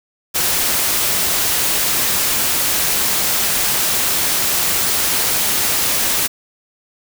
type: noise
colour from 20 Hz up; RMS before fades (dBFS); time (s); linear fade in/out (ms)
white; -17; 0.34-6.28; 20
effects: none